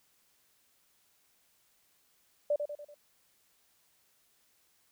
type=tone with echo; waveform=sine; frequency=587.3 Hz; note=D5; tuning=in tune; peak=-25 dBFS; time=2.5-2.56 s; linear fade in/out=5 ms; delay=96 ms; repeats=4; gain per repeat=-6 dB; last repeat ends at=2.944 s; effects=white hiss -70 dBFS RMS until 4.91 s